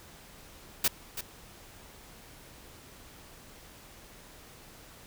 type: noise with echo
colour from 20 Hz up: white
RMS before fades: -25 dBFS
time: 0.84-0.88 s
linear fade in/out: 5 ms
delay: 330 ms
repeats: 1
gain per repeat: -11 dB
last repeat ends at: 1.21 s
effects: pink hiss -52 dBFS RMS until 5.06 s